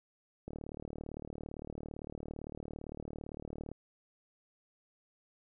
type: click train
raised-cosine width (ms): 2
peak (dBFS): -29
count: 123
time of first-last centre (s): 0.48-3.716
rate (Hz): 37.7
effects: none